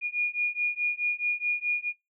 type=beating tone pair; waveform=sine; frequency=2435 / 2439.7 Hz; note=D#7 / D#7; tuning=-38 / -35 cents; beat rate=4.7 Hz; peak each=-29 / -28 dBFS; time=0.01-1.93 s; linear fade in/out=50 ms; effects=noise-tail reverb RT60 0.2 s tail -21 dB re dry